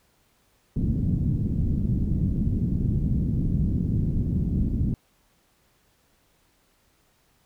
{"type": "low-pass noise", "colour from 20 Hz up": "white", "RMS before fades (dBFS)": -24, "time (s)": [0.76, 4.94], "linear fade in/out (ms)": 2, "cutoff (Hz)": 210, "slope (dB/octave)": 24, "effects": ["pink hiss -65 dBFS RMS until 7.45 s"]}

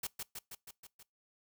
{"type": "noise with echo", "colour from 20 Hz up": "white", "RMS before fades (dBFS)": -38, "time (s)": [0.03, 0.07], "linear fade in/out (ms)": 5, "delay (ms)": 160, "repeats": 6, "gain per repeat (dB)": -3, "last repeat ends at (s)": 1.03, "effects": ["noise-tail reverb RT60 0.2 s tail -23 dB re dry"]}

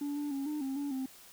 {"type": "tone with pitch steps", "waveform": "sine", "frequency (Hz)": [287.7, 292, 274.7, 300.4, 268.2, 285.4, 263.1], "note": ["D4", "D4", "C#4", "D4", "C4", "D4", "C4"], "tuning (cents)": [-36, -10, -16, 39, 43, -49, 10], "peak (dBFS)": -30, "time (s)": [0.01, 1.06], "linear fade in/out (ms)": 5, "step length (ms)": 150, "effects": ["tanh soft clip ceiling -32 dBFS", "white hiss -55 dBFS RMS until 1.32 s"]}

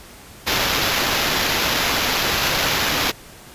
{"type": "noise with sample-and-hold", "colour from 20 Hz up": "white", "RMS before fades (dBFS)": -20, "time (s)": [0.46, 3.12], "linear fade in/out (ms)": 20, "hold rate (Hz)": 8820, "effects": ["pink hiss -42 dBFS RMS until 3.54 s", "resampled to 32000 Hz"]}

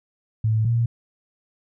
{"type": "tone pair in turn", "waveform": "sine", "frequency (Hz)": [110, 116.95], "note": ["A2", "A#2"], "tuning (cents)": [0, 6], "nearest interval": "minor second", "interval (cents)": 106, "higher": "second", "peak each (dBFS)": -17, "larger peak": "neither", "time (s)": [[0.44, 0.65], [0.65, 0.86]], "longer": "neither", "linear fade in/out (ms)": 5, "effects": []}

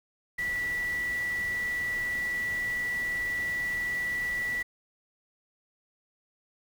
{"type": "tone in noise", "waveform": "sine", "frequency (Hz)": 1956, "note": "B6", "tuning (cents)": -17, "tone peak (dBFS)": -28, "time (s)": [0.38, 4.63], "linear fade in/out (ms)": 10, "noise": "pink", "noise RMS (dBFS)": -44, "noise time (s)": [0.38, 4.63], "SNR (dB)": 13, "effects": []}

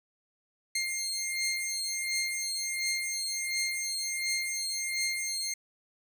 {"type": "beating tone pair", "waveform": "15% pulse", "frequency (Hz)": [2116, 2117.4], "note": ["C7", "C7"], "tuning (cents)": [19, 20], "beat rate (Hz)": 1.4, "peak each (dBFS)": -27, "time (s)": [0.75, 5.54], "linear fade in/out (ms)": 5, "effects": []}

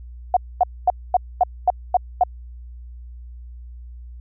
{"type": "tone bursts", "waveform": "sine", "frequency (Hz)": 725, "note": "F#5", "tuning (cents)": -35, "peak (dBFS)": -11, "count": 8, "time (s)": [0.34, 2.236], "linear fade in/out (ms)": 2, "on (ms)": 27, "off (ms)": 240, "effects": ["added 60 Hz sine -35 dBFS peak until 4.2 s"]}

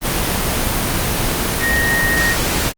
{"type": "tone in noise", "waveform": "sine", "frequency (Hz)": 1864.7, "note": "A#6", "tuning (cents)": 0, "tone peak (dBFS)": -15, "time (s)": [1.59, 2.36], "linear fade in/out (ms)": 50, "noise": "pink", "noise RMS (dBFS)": -18, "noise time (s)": [0.01, 2.73], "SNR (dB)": 0, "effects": ["Opus 24 kbps"]}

